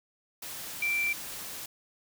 sine tone in noise, 2349 Hz, D7, in tune, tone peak -26 dBFS, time 0.82-1.13 s, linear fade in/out 5 ms, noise white, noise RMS -40 dBFS, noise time 0.42-1.66 s, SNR +11 dB, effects none

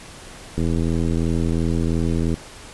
click train, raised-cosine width 3 ms, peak -10 dBFS, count 147, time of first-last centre 0.58-2.341 s, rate 82.9 Hz, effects pink hiss -40 dBFS RMS until 2.73 s + resampled to 24000 Hz

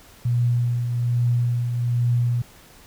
sine tone with tremolo, 120.6 Hz, B2, 41 cents flat, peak -16 dBFS, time 0.25-2.42 s, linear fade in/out 5 ms, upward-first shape triangle, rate 1.2 Hz, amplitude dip 50%, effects pink hiss -49 dBFS RMS until 2.86 s

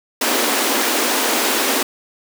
pink high-pass noise, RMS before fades -18 dBFS, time 0.21-1.83 s, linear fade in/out 5 ms, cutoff 230 Hz, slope 96 dB/octave, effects none

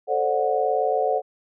sine chord, D dominant seventh, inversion second, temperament just, 440.5 / 528.6 / 587.3 / 734.2 Hz, A4 / C5 / D5 / F#5, +2 / +18 / 0 / -14 cents, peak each -25 / -25 / -27 / -23 dBFS, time 0.07-1.22 s, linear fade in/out 50 ms, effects none

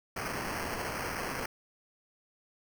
blue noise with sample-and-hold, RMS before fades -36 dBFS, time 0.16-1.46 s, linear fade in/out 5 ms, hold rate 3675 Hz, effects none

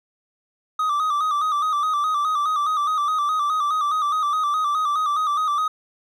triangle tone with vibrato, 1211 Hz, D#6, 47 cents flat, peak -17 dBFS, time 0.79-5.68 s, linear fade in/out 5 ms, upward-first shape square, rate 4.8 Hz, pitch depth 62 cents each way, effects none

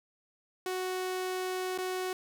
sawtooth tone with dropouts, 370 Hz, F#4, in tune, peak -28 dBFS, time 0.66-2.13 s, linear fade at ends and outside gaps 2 ms, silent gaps 1.778-1.785 s, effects none

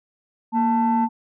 sine tone pair together, 233.1 / 884.4 Hz, A#3 / A5, 0 / +9 cents, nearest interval octave + major seventh, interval 2309 cents, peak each -18 dBFS, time 0.52-1.09 s, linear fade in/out 50 ms, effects tanh soft clip ceiling -12 dBFS

